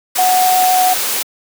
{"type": "tone in noise", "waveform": "sine", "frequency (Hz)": 738, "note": "F#5", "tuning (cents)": -5, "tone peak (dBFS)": -10, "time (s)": [0.18, 0.94], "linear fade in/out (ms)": 10, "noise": "white", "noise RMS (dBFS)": -18, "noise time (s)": [0.15, 1.23], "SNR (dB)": 5, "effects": ["high-pass 300 Hz 12 dB/octave"]}